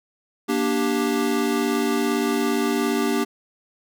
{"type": "chord", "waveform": "square", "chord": "G minor", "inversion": "first", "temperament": "equal with one note detuned", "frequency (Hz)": [236.3, 293.7, 392], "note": ["Bb3", "D4", "G4"], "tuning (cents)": [24, 0, 0], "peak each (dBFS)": -25, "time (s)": [0.48, 3.25], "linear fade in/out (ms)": 20, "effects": []}